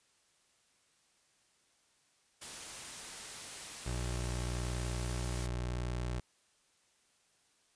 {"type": "noise", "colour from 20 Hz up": "white", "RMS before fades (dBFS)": -45, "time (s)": [2.41, 5.47], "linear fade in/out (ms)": 10}
{"type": "tone with vibrato", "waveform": "25% pulse", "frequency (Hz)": 60.8, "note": "B1", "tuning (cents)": -26, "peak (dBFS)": -31, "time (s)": [3.86, 6.2], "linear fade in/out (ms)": 5, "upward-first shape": "square", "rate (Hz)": 18, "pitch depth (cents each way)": 10}
{"effects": ["white hiss -71 dBFS RMS until 7.75 s", "resampled to 22050 Hz"]}